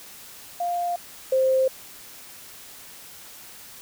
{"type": "tone pair in turn", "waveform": "sine", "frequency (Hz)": [700, 524.4], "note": ["F5", "C5"], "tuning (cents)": [4, 4], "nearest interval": "perfect fourth", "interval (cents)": 500, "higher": "first", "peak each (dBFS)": [-23, -17], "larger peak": "second", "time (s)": [[0.6, 0.96], [1.32, 1.68]], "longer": "neither", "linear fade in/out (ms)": 5, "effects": ["white hiss -44 dBFS RMS until 3.81 s"]}